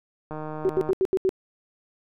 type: click train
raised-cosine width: 1 ms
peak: -21 dBFS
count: 93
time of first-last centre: 0.31-0.907 s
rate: 154 Hz
type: tone bursts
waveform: sine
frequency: 378.8 Hz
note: F#4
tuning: 41 cents sharp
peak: -18 dBFS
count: 6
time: 0.65-1.292 s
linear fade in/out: 0 ms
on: 42 ms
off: 78 ms
effects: none